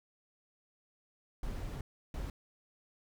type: noise bursts at uneven times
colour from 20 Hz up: brown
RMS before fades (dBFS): -39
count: 2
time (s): 1.43-1.81 / 2.14-2.3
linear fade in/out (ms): 2
effects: none